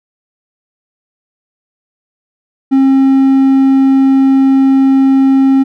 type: tone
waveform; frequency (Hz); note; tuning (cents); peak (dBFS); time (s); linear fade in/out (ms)
triangle; 268.6; C4; +46; -3; 2.71-5.64; 20
effects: none